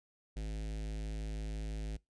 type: tone with notch filter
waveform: square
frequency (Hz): 53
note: G#1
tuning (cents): +36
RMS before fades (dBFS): -39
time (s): 0.36-1.97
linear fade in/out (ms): 10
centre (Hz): 1100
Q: 0.83
effects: noise-tail reverb RT60 0.2 s tail -23 dB re dry + resampled to 22050 Hz